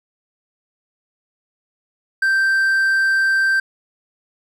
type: tone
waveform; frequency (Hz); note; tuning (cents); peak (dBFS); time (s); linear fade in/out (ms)
triangle; 1566; G6; -2; -12; 2.22-3.6; 5
effects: none